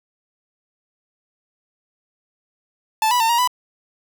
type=tone with pitch steps; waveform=45% pulse; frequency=877 / 983 / 903 / 944 / 993 Hz; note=A5 / B5 / A5 / A#5 / B5; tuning=-6 / -8 / +45 / +22 / +9 cents; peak=-15 dBFS; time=3.02-3.475 s; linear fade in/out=2 ms; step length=91 ms; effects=none